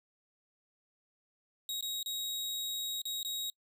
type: tone with dropouts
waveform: sawtooth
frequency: 3796 Hz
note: A#7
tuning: 31 cents sharp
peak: -32 dBFS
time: 1.69-3.5 s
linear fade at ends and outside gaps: 1 ms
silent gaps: 1.809-1.825 / 2.029-2.06 / 3.017-3.054 / 3.23-3.248 s
effects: noise-tail reverb RT60 0.1 s tail -25 dB re dry